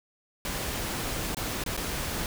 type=noise with dropouts; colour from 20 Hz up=pink; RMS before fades=-32 dBFS; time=0.45-2.26 s; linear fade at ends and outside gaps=1 ms; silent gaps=1.347-1.369 / 1.638-1.662 / 1.767-1.775 s; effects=none